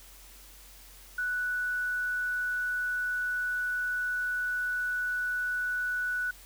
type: tone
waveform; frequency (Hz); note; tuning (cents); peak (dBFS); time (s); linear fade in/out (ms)
sine; 1480; F#6; 0; -28; 1.18-6.31; 5
effects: added 46 Hz sine -53 dBFS peak until 6.45 s + white hiss -53 dBFS RMS until 6.45 s